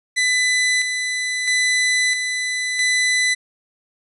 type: tone with tremolo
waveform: sawtooth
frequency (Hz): 2000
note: B6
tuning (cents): +21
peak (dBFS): -12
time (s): 0.16-3.35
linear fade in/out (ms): 20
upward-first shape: square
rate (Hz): 0.76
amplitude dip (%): 45
effects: resampled to 24000 Hz